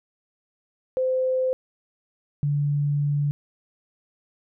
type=tone pair in turn; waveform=sine; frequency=516 / 144.8 Hz; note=C5 / D3; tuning=-24 / -24 cents; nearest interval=octave + minor seventh; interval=2200 cents; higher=first; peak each=-20 dBFS; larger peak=neither; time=0.97-1.53 / 2.43-3.31 s; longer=second; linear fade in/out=0 ms; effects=none